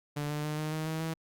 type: tone with pitch steps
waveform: sawtooth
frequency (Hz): 146.83 / 149.22 / 151.66 / 154.13 / 156.64 / 159.2 / 161.79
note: D3 / D3 / D#3 / D#3 / D#3 / D#3 / E3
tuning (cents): 0 / +28 / -44 / -16 / +12 / +40 / -32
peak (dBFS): -28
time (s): 0.16-1.14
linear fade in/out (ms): 10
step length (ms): 140
effects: Opus 48 kbps